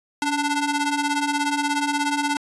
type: ring-modulated tone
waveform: sawtooth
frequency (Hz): 587.3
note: D5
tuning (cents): 0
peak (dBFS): -14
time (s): 0.22-2.37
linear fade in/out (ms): 2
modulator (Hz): 302
effects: resampled to 24000 Hz